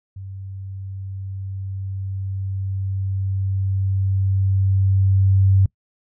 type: tone with level ramp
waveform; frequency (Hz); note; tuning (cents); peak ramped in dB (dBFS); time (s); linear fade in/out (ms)
sine; 96.5; G2; -27; -31 to -11; 0.16-5.66; 5
effects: noise-tail reverb RT60 0.1 s tail -23 dB re dry